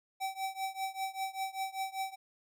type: tone with tremolo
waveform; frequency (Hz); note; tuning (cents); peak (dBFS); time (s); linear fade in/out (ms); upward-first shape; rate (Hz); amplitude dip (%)
square; 770; G5; -31; -32; 0.2-2.16; 20; triangle; 5.1; 95
effects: none